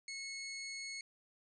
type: tone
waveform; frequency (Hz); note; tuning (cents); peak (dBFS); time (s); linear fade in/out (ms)
20% pulse; 2185; C#7; -26; -37; 0.08-1.01; 2
effects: resampled to 24000 Hz